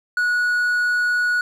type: tone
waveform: triangle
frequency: 1462 Hz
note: F#6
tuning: 21 cents flat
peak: -15 dBFS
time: 0.17-1.41 s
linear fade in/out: 2 ms
effects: none